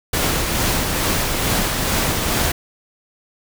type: noise with tremolo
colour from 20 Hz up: pink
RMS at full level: -18 dBFS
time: 0.13-2.52 s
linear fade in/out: 5 ms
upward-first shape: triangle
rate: 2.3 Hz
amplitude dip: 35%
effects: none